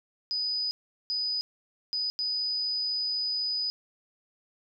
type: tone bursts at uneven times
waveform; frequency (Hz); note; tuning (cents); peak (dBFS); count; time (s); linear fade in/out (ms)
sine; 4978; D#8; 0; -27; 4; 0.31-0.71 / 1.1-1.41 / 1.93-2.1 / 2.19-3.7; 0
effects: none